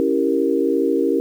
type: chord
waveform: sine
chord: C# diminished seventh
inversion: none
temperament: equal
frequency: 277.2 / 329.6 / 392 / 466.2 Hz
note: C#4 / E4 / G4 / Bb4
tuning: 0 / 0 / 0 / 0 cents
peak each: -21 dBFS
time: 0-1.2 s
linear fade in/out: 0 ms
effects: 8-bit